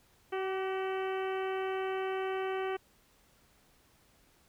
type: harmonic tone with a mistuned harmonic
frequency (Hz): 380.1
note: F#4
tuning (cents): +47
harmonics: 1 / 2 / 3 / 4 / 5 / 6 / 7 / 8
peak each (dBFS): -33 / -39 / -43 / -45 / -47 / -49 / -50 / -51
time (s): 0.32-2.77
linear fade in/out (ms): 10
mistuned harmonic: 3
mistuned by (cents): +32
effects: pink hiss -66 dBFS RMS until 4.48 s